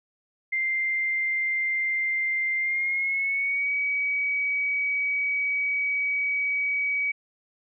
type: tone with pitch glide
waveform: sine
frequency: 2093 to 2269 Hz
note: C7 to C#7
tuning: 0 to +40 cents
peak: -23 dBFS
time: 0.52-7.12 s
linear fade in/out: 10 ms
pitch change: +140 cents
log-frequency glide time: 2.57-3.72 s
effects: none